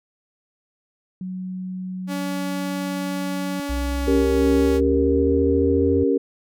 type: tone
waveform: sine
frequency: 185 Hz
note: F#3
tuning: in tune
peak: -27 dBFS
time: 1.21-3.6 s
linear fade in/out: 2 ms
type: tone with pitch glide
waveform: sawtooth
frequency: 283.9 to 278.9 Hz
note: C#4 to C#4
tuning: +41 to +11 cents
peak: -22 dBFS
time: 2.07-4.81 s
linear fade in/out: 50 ms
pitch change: -30 cents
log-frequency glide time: 3.87-4.43 s
type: exponential sweep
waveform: triangle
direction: up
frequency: 60.8 to 87.31 Hz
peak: -21 dBFS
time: 3.69-6.04 s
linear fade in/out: 10 ms
type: chord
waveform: sine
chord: G diminished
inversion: second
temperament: equal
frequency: 277.2 / 392 / 466.2 Hz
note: Db4 / G4 / Bb4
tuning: 0 / 0 / 0 cents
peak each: -20 / -21 / -21 dBFS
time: 4.07-6.18 s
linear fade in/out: 10 ms
effects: none